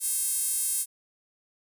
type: tone with high-pass filter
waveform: sawtooth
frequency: 534 Hz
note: C5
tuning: 35 cents sharp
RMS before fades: -28 dBFS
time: 0-0.86 s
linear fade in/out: 50 ms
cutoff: 9500 Hz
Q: 2.8
effects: none